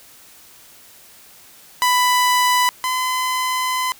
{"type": "tone pair in turn", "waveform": "sawtooth", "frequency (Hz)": [994, 1018.4], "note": ["B5", "C6"], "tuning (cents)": [11, -47], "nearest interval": "unison", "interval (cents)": 42, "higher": "second", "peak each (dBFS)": [-10, -15], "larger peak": "first", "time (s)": [[1.82, 2.69], [2.84, 3.92]], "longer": "second", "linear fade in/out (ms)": 0, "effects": ["white hiss -46 dBFS RMS until 3.99 s"]}